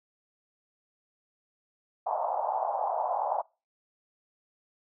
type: band-pass noise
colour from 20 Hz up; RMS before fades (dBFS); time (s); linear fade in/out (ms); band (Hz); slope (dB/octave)
pink; -30; 2.06-3.42; 10; 640 to 950; 48
effects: noise-tail reverb RT60 0.3 s tail -24 dB re dry